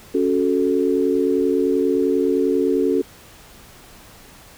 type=chord; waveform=sine; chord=F# minor; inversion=second; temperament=equal; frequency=277.2 / 370 / 440 Hz; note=C#4 / F#4 / A4; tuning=0 / 0 / 0 cents; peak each=-20 dBFS; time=0.14-3.02 s; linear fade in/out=10 ms; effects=pink hiss -45 dBFS RMS until 4.57 s